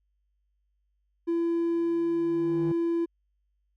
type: tone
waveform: triangle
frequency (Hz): 336.9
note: E4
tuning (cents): +38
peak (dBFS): -21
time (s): 1.27-3.06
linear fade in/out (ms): 20
type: tone with exponential growth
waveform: triangle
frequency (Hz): 155.56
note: D#3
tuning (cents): 0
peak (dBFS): -25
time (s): 1.57-2.72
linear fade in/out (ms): 5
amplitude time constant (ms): 250
effects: tanh soft clip ceiling -18 dBFS + added 50 Hz sine -70 dBFS peak until 3.76 s